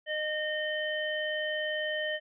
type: harmonic tone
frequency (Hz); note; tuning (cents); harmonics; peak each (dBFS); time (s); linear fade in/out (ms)
613; D#5; -26; 1 / 3 / 5; -33 / -33 / -37; 0.06-2.2; 50
effects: none